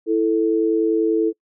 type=tone pair together; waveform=sine; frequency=329.6 / 440 Hz; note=E4 / A4; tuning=0 / 0 cents; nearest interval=perfect fourth; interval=500 cents; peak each=-18 dBFS; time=0.06-1.33 s; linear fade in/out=50 ms; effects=noise-tail reverb RT60 0.1 s tail -25 dB re dry